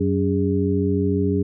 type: harmonic tone with a mistuned harmonic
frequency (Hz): 94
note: F#2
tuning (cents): +28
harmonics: 1 / 2 / 3 / 4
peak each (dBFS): -23 / -23 / -23 / -23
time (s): 0-1.43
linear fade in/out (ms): 10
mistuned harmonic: 4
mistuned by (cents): +140
effects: none